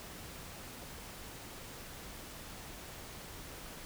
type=silence; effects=pink hiss -48 dBFS RMS until 3.85 s